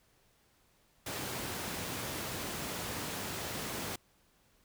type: high-pass noise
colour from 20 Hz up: pink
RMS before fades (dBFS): -39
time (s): 1.06-3.96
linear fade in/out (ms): 5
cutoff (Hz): 100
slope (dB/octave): 12
effects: pink hiss -69 dBFS RMS until 4.64 s